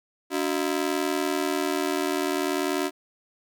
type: ring-modulated tone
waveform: sawtooth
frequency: 329.6 Hz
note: E4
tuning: in tune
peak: -17 dBFS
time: 0.3-2.91 s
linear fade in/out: 50 ms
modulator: 40.2 Hz
effects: none